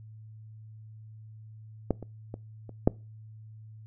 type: clicks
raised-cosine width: 2 ms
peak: -11 / -26 / -24 / -30 / -6 dBFS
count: 5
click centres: 1.907 / 2.027 / 2.341 / 2.693 / 2.875 s
effects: noise-tail reverb RT60 0.3 s tail -23 dB re dry + added 109 Hz sine -45 dBFS peak until 3.86 s